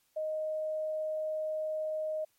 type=tone; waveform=sine; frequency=622.3 Hz; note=D#5; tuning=in tune; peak=-31 dBFS; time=0.16-2.25 s; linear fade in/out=10 ms; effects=white hiss -72 dBFS RMS until 2.38 s + MP3 64 kbps